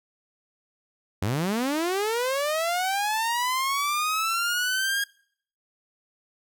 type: linear sweep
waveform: sawtooth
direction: up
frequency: 87.31 to 1639 Hz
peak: -20 dBFS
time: 1.22-5.04 s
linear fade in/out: 5 ms
effects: noise-tail reverb RT60 0.6 s tail -25 dB re dry